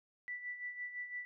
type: tone with tremolo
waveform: sine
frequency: 1970 Hz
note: B6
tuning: 5 cents flat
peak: -38 dBFS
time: 0.28-1.25 s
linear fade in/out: 0 ms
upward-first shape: sine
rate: 5.9 Hz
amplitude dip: 65%
effects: none